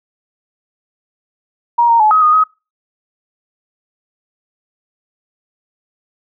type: tone with pitch steps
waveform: sine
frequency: 946 / 928 / 856 / 1268 / 1232 / 1266 Hz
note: A#5 / A#5 / A5 / D#6 / D#6 / D#6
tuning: +25 / -8 / -48 / +32 / -17 / +30 cents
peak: -7 dBFS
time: 1.78-2.44 s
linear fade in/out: 10 ms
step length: 110 ms
effects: noise-tail reverb RT60 0.3 s tail -25 dB re dry